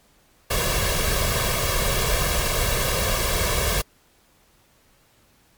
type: noise with comb filter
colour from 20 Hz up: pink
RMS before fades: -22 dBFS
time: 0.5-3.82 s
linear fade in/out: 10 ms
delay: 1.8 ms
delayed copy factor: +0.75
effects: pink hiss -59 dBFS RMS until 5.57 s + MP3 96 kbps